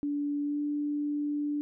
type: tone with pitch glide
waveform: sine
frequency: 289.4 to 293.1 Hz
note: D4 to D4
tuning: -25 to -3 cents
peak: -28 dBFS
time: 0.03-1.61 s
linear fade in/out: 0 ms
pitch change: +22 cents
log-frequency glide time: 0.42-0.6 s
effects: none